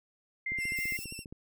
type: tone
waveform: sine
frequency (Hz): 2093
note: C7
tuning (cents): 0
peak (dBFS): -31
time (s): 0.46-0.97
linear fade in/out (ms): 5
type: click train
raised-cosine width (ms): 3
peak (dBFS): -31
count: 13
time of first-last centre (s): 0.52-1.325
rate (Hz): 14.9
type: tone with vibrato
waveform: 15% pulse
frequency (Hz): 2700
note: E7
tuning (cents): +41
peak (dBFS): -34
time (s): 0.57-1.25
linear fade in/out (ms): 50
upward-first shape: sine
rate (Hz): 13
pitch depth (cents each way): 41
type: noise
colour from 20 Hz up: violet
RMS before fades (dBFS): -44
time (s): 0.76-1.05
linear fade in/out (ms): 10
effects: none